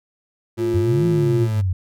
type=tone with pitch glide; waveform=30% pulse; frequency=108.2 to 109.46 Hz; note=A2 to A2; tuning=-29 to -9 cents; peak=-24 dBFS; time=0.57-1.62 s; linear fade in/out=20 ms; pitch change=+20 cents; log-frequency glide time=0.78-1.44 s
type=tone; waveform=sine; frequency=349.2 Hz; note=F4; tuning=in tune; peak=-18 dBFS; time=0.57-1.48 s; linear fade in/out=50 ms
type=exponential two-way sweep; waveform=sine; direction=up then down; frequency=88.1 to 170 to 88.1 Hz; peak=-17 dBFS; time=0.74-1.73 s; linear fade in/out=5 ms; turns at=1.06 s
effects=none